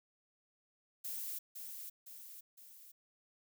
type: noise with echo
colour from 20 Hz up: violet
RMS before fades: -42 dBFS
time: 1.04-1.39 s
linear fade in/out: 10 ms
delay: 510 ms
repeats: 3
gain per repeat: -5 dB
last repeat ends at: 2.92 s
effects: none